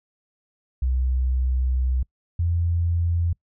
sine tone pair in turn, 63.8 / 85.16 Hz, C2 / F2, -43 / -43 cents, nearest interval perfect fourth, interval 500 cents, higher second, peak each -19 dBFS, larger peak neither, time 0.82-2.03 / 2.39-3.33 s, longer first, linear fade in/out 5 ms, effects noise-tail reverb RT60 0.1 s tail -25 dB re dry

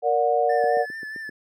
sine chord, Bb augmented, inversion none, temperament just, 466.2 / 582.7 / 728.4 Hz, Bb4 / D5 / F#5, 0 / -14 / -27 cents, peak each -22 / -23 / -21 dBFS, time 0.02-0.86 s, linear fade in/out 50 ms
triangle tone with vibrato, 1760 Hz, A6, in tune, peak -30 dBFS, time 0.49-1.3 s, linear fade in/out 10 ms, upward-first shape sine, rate 4.7 Hz, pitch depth 34 cents each way
click train, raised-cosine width 3 ms, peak -23 dBFS, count 6, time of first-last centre 0.64-1.292 s, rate 7.67 Hz
effects high-pass 300 Hz 12 dB/octave

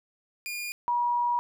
sawtooth / sine tone pair in turn, 2423 / 961.6 Hz, D#7 / B5, -47 / -46 cents, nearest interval octave + major third, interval 1599 cents, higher first, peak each -29 / -23 dBFS, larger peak second, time 0.46-0.72 / 0.88-1.39 s, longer second, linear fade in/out 0 ms, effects none

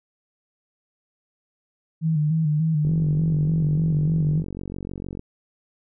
sine tone with vibrato, 155.56 Hz, D#3, in tune, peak -18 dBFS, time 2.01-4.44 s, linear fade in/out 50 ms, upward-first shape square, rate 3.4 Hz, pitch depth 55 cents each way
click train, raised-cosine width 3 ms, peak -20 dBFS, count 110, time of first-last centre 2.85-5.194 s, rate 46.5 Hz
effects none

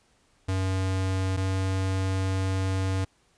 square tone pair in turn, 94.6 / 95.02 Hz, F#2 / F#2, +39 / +47 cents, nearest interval unison, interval 8 cents, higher second, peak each -25 dBFS, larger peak neither, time 0.48-1.37 / 1.37-3.05 s, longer second, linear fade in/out 10 ms, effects pink hiss -65 dBFS RMS until 3.37 s + resampled to 22050 Hz

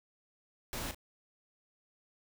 pink noise with echo, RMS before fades -39 dBFS, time 0.73-0.91 s, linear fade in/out 0 ms, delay 36 ms, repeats 1, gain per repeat -10 dB, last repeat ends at 0.946 s, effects none

